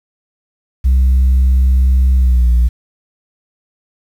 sine tone with pitch glide, 64.6 to 59.93 Hz, C2 to A#1, -21 to +49 cents, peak -5 dBFS, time 0.84-2.69 s, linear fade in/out 20 ms, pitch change -130 cents, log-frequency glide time 2.15-2.49 s, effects tanh soft clip ceiling -6 dBFS + 7-bit

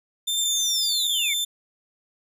sawtooth tone with pitch glide, 3578 to 3553 Hz, A7 to A7, +28 to +16 cents, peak -20 dBFS, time 0.27-1.45 s, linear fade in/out 10 ms, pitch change -12 cents, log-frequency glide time 0.75-1.06 s
sine linear sweep, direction down, 7590 to 2093 Hz, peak -25 dBFS, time 0.37-1.34 s, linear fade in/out 10 ms
effects none

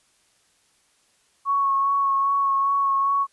sine tone with vibrato, 1105 Hz, C#6, 6 cents flat, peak -18 dBFS, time 1.45-3.27 s, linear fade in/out 50 ms, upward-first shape sine, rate 2.5 Hz, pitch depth 18 cents each way, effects white hiss -63 dBFS RMS until 3.32 s + resampled to 24000 Hz

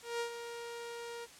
sawtooth tone with ADSR envelope, 470 Hz, A#4, 14 cents sharp, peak -29 dBFS, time 0.02-1.27 s, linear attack 180 ms, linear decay 95 ms, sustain -9 dB, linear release 35 ms, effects white hiss -55 dBFS RMS until 1.39 s + low-pass 9000 Hz 12 dB/octave

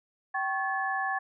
sine tone cluster, 773 / 1099 / 1722 Hz, G5 / C#6 / A6, -24 / -15 / -38 cents, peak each -31 / -34 / -31 dBFS, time 0.34-1.19 s, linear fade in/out 10 ms, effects none

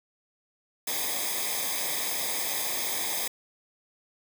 white noise with comb filter, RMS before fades -30 dBFS, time 0.87-3.28 s, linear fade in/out 5 ms, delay 0.7 ms, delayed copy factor -0.85, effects none

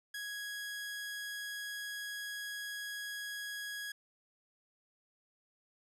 sawtooth tone, 1661.2 Hz, G#6, in tune, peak -36 dBFS, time 0.14-3.92 s, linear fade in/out 5 ms, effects resampled to 32000 Hz

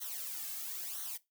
blue noise with flanger, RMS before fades -41 dBFS, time 0-1.18 s, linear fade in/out 20 ms, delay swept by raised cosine 0.4 to 2.1 ms, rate 0.99 Hz, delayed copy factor -0.8, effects noise-tail reverb RT60 0.2 s tail -19 dB re dry

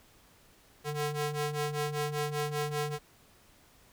sawtooth ring-modulated tone, 296.9 Hz, D4, 19 cents sharp, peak -24 dBFS, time 0.84-2.99 s, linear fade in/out 50 ms, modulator 151 Hz, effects pink hiss -61 dBFS RMS until 3.92 s

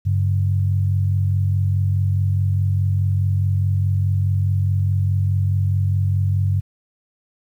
sine tone pair together, 97.3 / 142.08 Hz, G2 / C#3, -12 / +43 cents, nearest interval perfect fifth, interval 655 cents, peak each -16 / -24 dBFS, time 0.05-6.61 s, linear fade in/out 20 ms, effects 9-bit

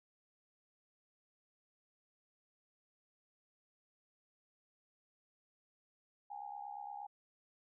sine tone with amplitude modulation, 818 Hz, G#5, 26 cents flat, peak -40 dBFS, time 6.3-7.07 s, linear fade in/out 10 ms, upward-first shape sine, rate 68.6 Hz, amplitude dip 80%, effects none

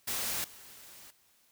white noise with level steps, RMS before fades -34 / -52 dBFS, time 0.07-1.11 s, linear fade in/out 10 ms, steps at 0.44 s, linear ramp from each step 2 ms, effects white hiss -67 dBFS RMS until 1.51 s

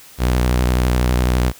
sawtooth tone with vibrato, 61.8 Hz, B1, 2 cents sharp, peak -10 dBFS, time 0.18-1.53 s, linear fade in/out 50 ms, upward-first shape square, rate 12 Hz, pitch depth 48 cents each way, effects white hiss -43 dBFS RMS until 1.59 s

